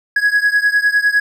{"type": "beating tone pair", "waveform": "triangle", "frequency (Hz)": [1664, 1673.9], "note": ["G#6", "G#6"], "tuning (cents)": [3, 13], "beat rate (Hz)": 9.9, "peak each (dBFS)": [-12, -14], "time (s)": [0.16, 1.2], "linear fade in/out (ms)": 5, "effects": []}